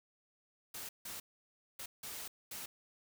white noise bursts at uneven times, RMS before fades -45 dBFS, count 5, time 0.74-0.89 / 1.05-1.2 / 1.79-1.86 / 2.03-2.28 / 2.51-2.66 s, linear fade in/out 5 ms, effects none

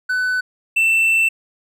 triangle tone pair in turn, 1500 / 2673 Hz, F#6 / E7, +23 / +23 cents, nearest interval minor seventh, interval 1000 cents, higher second, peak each -15 / -11 dBFS, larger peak second, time 0.09-0.41 / 0.76-1.29 s, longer second, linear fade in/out 10 ms, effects none

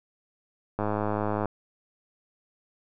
click train, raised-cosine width 1 ms, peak -14 dBFS, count 71, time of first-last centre 0.79-1.457 s, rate 105 Hz, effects none

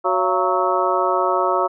harmonic tone with a mistuned harmonic, 185.2 Hz, F#3, 2 cents sharp, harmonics 2 / 3 / 4 / 5 / 6 / 7, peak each -23 / -23 / -23 / -23 / -23 / -23 dBFS, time 0.04-1.68 s, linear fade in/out 20 ms, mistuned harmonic 4, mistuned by -130 cents, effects none

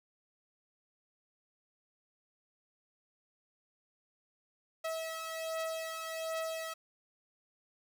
sawtooth beating tone pair, 646 / 647.3 Hz, E5 / E5, -35 / -32 cents, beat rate 1.3 Hz, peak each -38 / -34 dBFS, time 4.84-6.74 s, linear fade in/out 10 ms, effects none

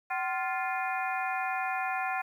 harmonic tone with a mistuned harmonic, 350 Hz, F4, 4 cents sharp, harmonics 2 / 3 / 4 / 5 / 6 / 7, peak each -32 / -37 / -37 / -38 / -42 / -38 dBFS, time 0.1-2.22 s, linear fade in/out 10 ms, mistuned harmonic 2, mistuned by +140 cents, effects 10-bit

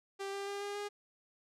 sawtooth tone with pitch steps, 393.4 / 397.5 / 401.7 / 405.9 / 410.1 Hz, G4 / G4 / G4 / G#4 / G#4, +6 / +24 / +42 / -40 / -22 cents, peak -34 dBFS, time 0.19-0.89 s, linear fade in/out 20 ms, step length 140 ms, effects low-pass 9000 Hz 12 dB/octave

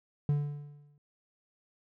triangle tone with exponential decay, 145.7 Hz, D3, 13 cents flat, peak -21 dBFS, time 0.29-0.98 s, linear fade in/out 2 ms, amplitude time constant 150 ms, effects none

